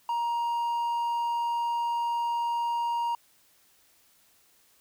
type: tone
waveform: triangle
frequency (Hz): 941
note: A#5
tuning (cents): +16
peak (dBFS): -24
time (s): 0.09-3.15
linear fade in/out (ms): 2
effects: white hiss -63 dBFS RMS until 4.8 s